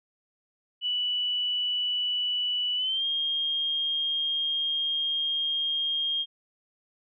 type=tone with pitch glide; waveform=sine; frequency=2960 to 3228 Hz; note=F#7 to G#7; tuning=0 to -50 cents; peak=-25 dBFS; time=0.81-6.26 s; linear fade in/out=50 ms; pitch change=+150 cents; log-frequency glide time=2.76-3.05 s; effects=none